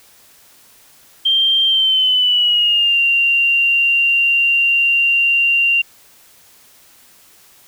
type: tone with pitch glide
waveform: sine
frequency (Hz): 3165 to 2771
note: G7 to F7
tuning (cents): +16 to -14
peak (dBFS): -11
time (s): 1.25-5.82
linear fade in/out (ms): 10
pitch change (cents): -230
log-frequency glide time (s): 1.65-3
effects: white hiss -48 dBFS RMS until 7.67 s